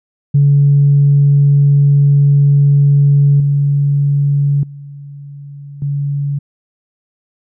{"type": "tone with level steps", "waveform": "sine", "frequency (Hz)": 142.1, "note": "C#3", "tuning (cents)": 43, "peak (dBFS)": [-5, -9, -28, -14], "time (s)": [0.34, 6.39], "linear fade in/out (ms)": 10, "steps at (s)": [3.4, 4.63, 5.82], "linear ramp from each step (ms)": 2, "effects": ["tanh soft clip ceiling -1 dBFS"]}